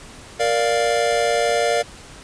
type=chord; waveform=square; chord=Bb major; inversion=none; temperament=equal; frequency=466.2 / 587.3 / 698.5 Hz; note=Bb4 / D5 / F5; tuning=0 / 0 / 0 cents; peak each=-22 dBFS; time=0.39-1.83 s; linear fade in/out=20 ms; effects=pink hiss -41 dBFS RMS until 2.23 s + resampled to 22050 Hz